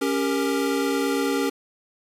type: chord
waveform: square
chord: G diminished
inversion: second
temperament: equal with one note detuned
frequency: 277.2 / 397.2 / 466.2 Hz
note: Db4 / G4 / Bb4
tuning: 0 / +23 / 0 cents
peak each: -25 / -27 / -28 dBFS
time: 0.01-1.5 s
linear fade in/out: 10 ms
effects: resampled to 32000 Hz + 8-bit